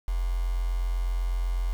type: tone with quantisation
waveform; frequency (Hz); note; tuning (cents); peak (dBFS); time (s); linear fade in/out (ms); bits
sine; 44.04; F1; +15; -24; 0.08-1.73; 0; 7
effects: none